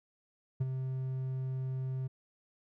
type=tone with ADSR envelope; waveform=triangle; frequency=130.81 Hz; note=C3; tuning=in tune; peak=-24 dBFS; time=0.6-2.08 s; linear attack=12 ms; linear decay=29 ms; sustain=-7 dB; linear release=15 ms; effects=none